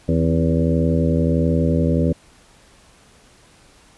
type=harmonic tone with a mistuned harmonic; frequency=81.5 Hz; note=E2; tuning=19 cents flat; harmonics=1 / 2 / 3 / 4 / 5 / 6 / 7; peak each=-21 / -19 / -21 / -27 / -28 / -25 / -27 dBFS; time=0.08-2.13 s; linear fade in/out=10 ms; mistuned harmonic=3; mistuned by=+70 cents; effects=pink hiss -51 dBFS RMS until 3.97 s + resampled to 24000 Hz